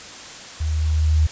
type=tone with level ramp; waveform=sine; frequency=77.78 Hz; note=D#2; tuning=in tune; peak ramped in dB=-20 to -12 dBFS; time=0.6-1.27 s; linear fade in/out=10 ms; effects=white hiss -37 dBFS RMS until 1.31 s + resampled to 16000 Hz